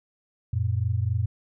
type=tone pair together; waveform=sine; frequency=91.7 / 115.53 Hz; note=F#2 / A#2; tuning=-15 / -15 cents; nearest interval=major third; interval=400 cents; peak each=-25 dBFS; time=0.53-1.26 s; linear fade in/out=5 ms; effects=none